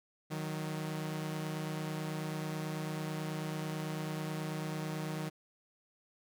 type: tone pair together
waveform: sawtooth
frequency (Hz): 155.56 / 184.7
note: D#3 / F#3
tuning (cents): 0 / -3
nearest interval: minor third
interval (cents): 297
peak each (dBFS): -33 / -38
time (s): 0.3-5.3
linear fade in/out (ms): 20
effects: none